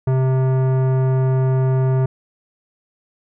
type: tone with tanh clipping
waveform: sine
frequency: 130.81 Hz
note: C3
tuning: in tune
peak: -16 dBFS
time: 0.07-2.06 s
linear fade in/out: 5 ms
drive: 16 dB
effects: none